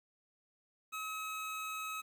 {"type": "tone", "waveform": "25% pulse", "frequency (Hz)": 1280, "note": "D#6", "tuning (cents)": 49, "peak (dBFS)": -35, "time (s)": [0.92, 2.02], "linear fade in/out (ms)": 20, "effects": ["11-bit"]}